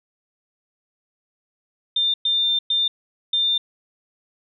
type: tone bursts at uneven times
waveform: sine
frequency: 3601 Hz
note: A7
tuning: 39 cents sharp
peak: -17 dBFS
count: 4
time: 1.96-2.14 / 2.25-2.59 / 2.7-2.88 / 3.33-3.58 s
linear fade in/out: 5 ms
effects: none